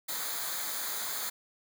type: noise with comb filter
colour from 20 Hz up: white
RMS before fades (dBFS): -35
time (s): 0.08-1.3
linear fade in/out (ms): 10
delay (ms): 0.36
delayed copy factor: -0.75
effects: none